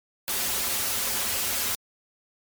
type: noise with comb filter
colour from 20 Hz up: white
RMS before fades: -27 dBFS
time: 0.28-1.75 s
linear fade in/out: 0 ms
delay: 6.4 ms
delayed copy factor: -1
effects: MP3 96 kbps